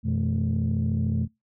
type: tone cluster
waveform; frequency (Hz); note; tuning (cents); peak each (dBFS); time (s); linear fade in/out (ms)
sine; 90 / 123.8 / 163.2 / 217.3; F#2 / B2 / E3 / A3; -47 / +5 / -17 / -21; -25 / -26 / -32 / -26; 0.03-1.28; 50
effects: noise-tail reverb RT60 0.2 s tail -25 dB re dry + tanh soft clip ceiling -17 dBFS